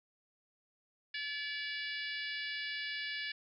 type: harmonic tone with a mistuned harmonic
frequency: 575 Hz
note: D5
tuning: 37 cents flat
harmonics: 3 / 4 / 5 / 6 / 7 / 8 / 9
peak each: -41 / -43 / -45 / -47 / -48 / -49 / -50 dBFS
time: 1.14-3.32 s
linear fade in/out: 5 ms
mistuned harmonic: 9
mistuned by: -37 cents
effects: none